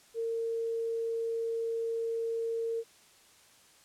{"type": "tone", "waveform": "sine", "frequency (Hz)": 457.3, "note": "A#4", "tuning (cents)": -33, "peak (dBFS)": -30, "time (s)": [0.14, 2.84], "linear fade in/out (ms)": 50, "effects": ["white hiss -60 dBFS RMS until 3.84 s", "low-pass 10000 Hz 12 dB/octave"]}